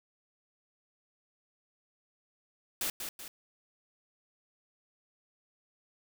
white noise with echo, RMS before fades -33 dBFS, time 2.81-2.9 s, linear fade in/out 2 ms, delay 190 ms, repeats 2, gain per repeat -6 dB, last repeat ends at 3.28 s, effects none

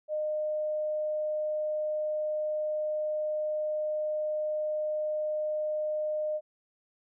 sine tone, 611 Hz, D#5, 32 cents flat, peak -28 dBFS, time 0.08-6.41 s, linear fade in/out 50 ms, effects none

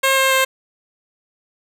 10% pulse tone with pitch steps, 536 / 532 / 528 Hz, C5 / C5 / C5, +42 / +29 / +16 cents, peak -5 dBFS, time 0.03-0.45 s, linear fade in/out 10 ms, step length 140 ms, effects none

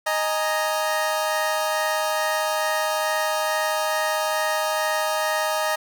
25% pulse chord, D# suspended fourth, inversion none, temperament equal, 622.3 / 830.6 / 932.3 Hz, D#5 / G#5 / A#5, 0 / 0 / 0 cents, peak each -20 / -24 / -24 dBFS, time 0.06-5.76 s, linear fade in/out 10 ms, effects none

